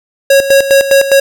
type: tone with tremolo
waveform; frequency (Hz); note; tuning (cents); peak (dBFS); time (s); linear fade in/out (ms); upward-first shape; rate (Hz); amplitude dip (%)
square; 549; C#5; -17; -4; 0.3-1.2; 5; square; 4.9; 70
effects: none